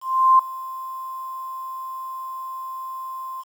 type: tone with ADSR envelope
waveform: sine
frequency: 1046.5 Hz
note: C6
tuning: in tune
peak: -9 dBFS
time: 0.01-3.44 s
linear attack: 380 ms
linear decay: 5 ms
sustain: -20 dB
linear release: 40 ms
effects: 8-bit